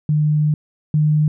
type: tone pair in turn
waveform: sine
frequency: 151.1 / 151.91 Hz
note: D3 / D#3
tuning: +50 / -41 cents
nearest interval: unison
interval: 9 cents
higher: second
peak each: -13 / -12 dBFS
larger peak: second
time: 0.09-0.54 / 0.94-1.28 s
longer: first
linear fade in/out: 2 ms
effects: none